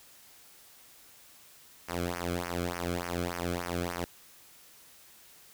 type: tone with flanger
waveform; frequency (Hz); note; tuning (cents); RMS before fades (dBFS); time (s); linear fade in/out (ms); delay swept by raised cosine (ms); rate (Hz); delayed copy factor
sawtooth; 87.31; F2; 0; -34; 1.88-4.05; 10; 0.25 to 1.11; 3.4; -1
effects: white hiss -56 dBFS RMS until 5.53 s